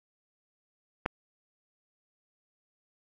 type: clicks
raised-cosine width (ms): 0.5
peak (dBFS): -30 / -12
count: 2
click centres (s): 1.057 / 1.061
effects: none